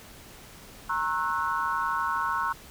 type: chord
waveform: sine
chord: F# dominant seventh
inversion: first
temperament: equal with one note detuned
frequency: 932.3 / 1084.7 / 1318.5 / 1480 Hz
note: A#5 / C#6 / E6 / F#6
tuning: 0 / -38 / 0 / 0 cents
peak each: -31 / -29 / -32 / -32 dBFS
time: 0.89-2.53 s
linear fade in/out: 10 ms
effects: pink hiss -48 dBFS RMS until 2.7 s